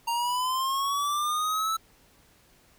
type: linear sweep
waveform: square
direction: up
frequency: 926 to 1321 Hz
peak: -26 dBFS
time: 0.07-1.77 s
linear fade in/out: 10 ms
effects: pink hiss -60 dBFS RMS until 2.78 s

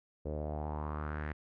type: tone with low-pass filter sweep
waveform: sawtooth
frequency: 75.5 Hz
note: D2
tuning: 48 cents sharp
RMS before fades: -38 dBFS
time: 0.25-1.33 s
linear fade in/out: 10 ms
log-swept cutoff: 490 to 1900 Hz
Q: 3.9
effects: none

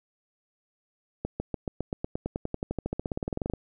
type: accelerating click train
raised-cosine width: 2 ms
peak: -16 dBFS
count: 29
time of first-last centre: 1.25-3.537 s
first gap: 150 ms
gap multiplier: 0.95
effects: none

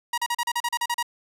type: tone bursts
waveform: sawtooth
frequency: 953 Hz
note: A#5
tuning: 38 cents sharp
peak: -19 dBFS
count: 11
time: 0.13-1.028 s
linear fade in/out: 5 ms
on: 48 ms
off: 37 ms
effects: resampled to 32000 Hz + 8-bit

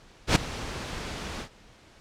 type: noise with ADSR envelope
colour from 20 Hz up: pink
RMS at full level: -17 dBFS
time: 0.27-1.49 s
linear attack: 87 ms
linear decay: 8 ms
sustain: -18 dB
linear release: 90 ms
effects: pink hiss -54 dBFS RMS until 2 s + low-pass 6000 Hz 12 dB/octave

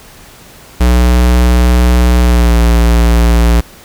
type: tone with pitch glide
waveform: square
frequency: 60.9 to 58.18 Hz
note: B1 to A#1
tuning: -24 to -3 cents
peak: -6 dBFS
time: 0.8-3.61 s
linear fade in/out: 10 ms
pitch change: -79 cents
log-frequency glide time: 2.21-2.58 s
effects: pink hiss -37 dBFS RMS until 3.84 s

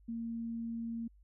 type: tone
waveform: sine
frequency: 230.2 Hz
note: A#3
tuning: 22 cents flat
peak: -36 dBFS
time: 0.08-1.08 s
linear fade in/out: 10 ms
effects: added 50 Hz sine -59 dBFS peak until 1.23 s

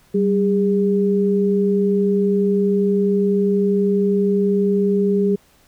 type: tone pair together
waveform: sine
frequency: 193.87 / 406.2 Hz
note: G3 / G#4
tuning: -19 / -38 cents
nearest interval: octave + minor second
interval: 1281 cents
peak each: -17 dBFS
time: 0.14-5.36 s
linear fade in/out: 10 ms
effects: pink hiss -55 dBFS RMS until 5.67 s

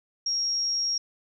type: tone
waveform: sine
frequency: 5590 Hz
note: F8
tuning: 1 cent sharp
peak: -24 dBFS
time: 0.26-0.98 s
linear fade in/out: 5 ms
effects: none

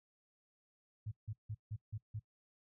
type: tone bursts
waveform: sine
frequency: 107.1 Hz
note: A2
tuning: 46 cents flat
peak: -39 dBFS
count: 6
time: 1.06-2.196 s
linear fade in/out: 10 ms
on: 56 ms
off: 160 ms
effects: noise-tail reverb RT60 0.1 s tail -20 dB re dry

